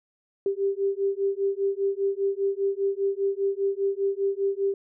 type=beating tone pair; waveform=sine; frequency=391.9 / 396.9 Hz; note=G4 / G4; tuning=0 / +22 cents; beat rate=5 Hz; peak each=-26 dBFS; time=0.46-4.74 s; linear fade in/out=2 ms; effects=none